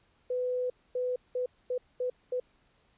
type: tone bursts at uneven times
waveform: sine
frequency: 500 Hz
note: B4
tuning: 21 cents sharp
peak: -28 dBFS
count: 6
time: 0.3-0.7 / 0.95-1.16 / 1.35-1.46 / 1.7-1.78 / 2-2.1 / 2.32-2.4 s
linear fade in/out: 5 ms
effects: pink hiss -68 dBFS RMS until 2.97 s + resampled to 8000 Hz